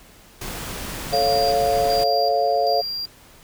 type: noise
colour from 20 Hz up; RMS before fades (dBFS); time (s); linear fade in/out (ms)
pink; -31; 0.41-2.04; 5
type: chord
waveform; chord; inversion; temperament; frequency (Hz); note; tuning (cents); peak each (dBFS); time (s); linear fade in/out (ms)
sine; A augmented; none; equal; 440 / 554.4 / 698.5; A4 / C#5 / E#5; 0 / 0 / 0; -24 / -22 / -19; 1.12-2.82; 20
type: tone with tremolo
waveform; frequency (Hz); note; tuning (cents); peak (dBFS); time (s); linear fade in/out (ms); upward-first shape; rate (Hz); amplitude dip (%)
triangle; 4762; D8; +23; -24; 1.13-3.06; 2; square; 1.3; 70
effects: pink hiss -49 dBFS RMS until 3.43 s